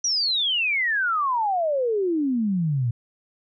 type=exponential sweep; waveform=sine; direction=down; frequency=5930 to 113.3 Hz; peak=-20 dBFS; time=0.04-2.91 s; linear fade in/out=5 ms; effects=none